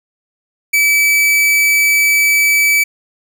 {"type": "tone", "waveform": "45% pulse", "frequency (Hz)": 2300, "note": "D7", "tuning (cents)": -37, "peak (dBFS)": -9, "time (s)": [0.73, 2.84], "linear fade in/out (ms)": 10, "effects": []}